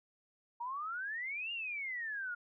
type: exponential two-way sweep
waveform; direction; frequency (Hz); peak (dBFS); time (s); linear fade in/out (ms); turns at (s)
sine; up then down; 926 to 2851 to 1404; -37; 0.6-2.35; 10; 1.52
effects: none